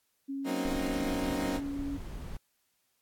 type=tone with pitch glide; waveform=sine; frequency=274.3 to 280.7 Hz; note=C#4 to C#4; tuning=-18 to +22 cents; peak=-33 dBFS; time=0.28-1.98 s; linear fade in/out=20 ms; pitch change=+40 cents; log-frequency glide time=0.38-1.08 s
type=chord; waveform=20% pulse; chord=C half-diminished seventh; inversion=second; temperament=equal; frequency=185 / 233.1 / 261.6 / 311.1 Hz; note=Gb3 / Bb3 / C4 / Eb4; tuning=0 / 0 / 0 / 0 cents; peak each=-33 dBFS; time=0.44-1.61 s; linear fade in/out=50 ms
type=noise; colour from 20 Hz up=brown; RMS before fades=-40 dBFS; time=0.65-2.37 s; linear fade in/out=5 ms
effects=white hiss -75 dBFS RMS until 3.01 s + AAC 64 kbps